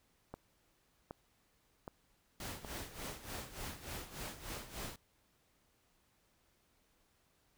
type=click train; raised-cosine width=1 ms; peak=-30 dBFS; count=4; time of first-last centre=0.34-2.648 s; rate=1.3 Hz
type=noise with tremolo; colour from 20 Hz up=pink; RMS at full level=-43 dBFS; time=2.4-4.96 s; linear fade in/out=2 ms; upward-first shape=sine; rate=3.4 Hz; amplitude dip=75%
effects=pink hiss -74 dBFS RMS until 7.57 s